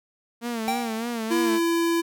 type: tone with vibrato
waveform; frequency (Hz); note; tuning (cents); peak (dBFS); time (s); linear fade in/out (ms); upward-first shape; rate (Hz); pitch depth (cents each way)
sawtooth; 230.1; A#3; -22; -23; 0.41-1.6; 50; sine; 3.3; 75
type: tone with exponential decay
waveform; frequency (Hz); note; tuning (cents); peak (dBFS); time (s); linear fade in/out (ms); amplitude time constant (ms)
square; 781; G5; -7; -22; 0.68-1.24; 0; 120
type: tone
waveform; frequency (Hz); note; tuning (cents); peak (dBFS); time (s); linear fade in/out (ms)
square; 336.2; E4; +34; -21; 1.3-2.02; 20
effects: none